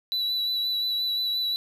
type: tone with vibrato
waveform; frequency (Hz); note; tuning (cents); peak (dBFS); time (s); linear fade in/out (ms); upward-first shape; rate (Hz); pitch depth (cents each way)
triangle; 3951; B7; 0; -23; 0.12-1.56; 0; sine; 5.7; 19
effects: none